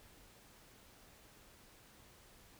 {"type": "silence", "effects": ["pink hiss -62 dBFS RMS until 2.59 s"]}